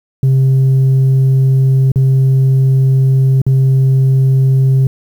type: tone with dropouts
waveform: sine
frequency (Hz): 133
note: C3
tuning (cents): +29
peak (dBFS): -4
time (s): 0.23-4.87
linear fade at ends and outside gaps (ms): 2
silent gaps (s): 1.918-1.958 / 3.417-3.465
effects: tanh soft clip ceiling -6 dBFS + 7-bit